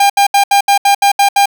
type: tone bursts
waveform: 45% pulse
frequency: 802 Hz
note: G5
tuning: 39 cents sharp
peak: -6 dBFS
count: 9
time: 0-1.458 s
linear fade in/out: 5 ms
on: 98 ms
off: 72 ms
effects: none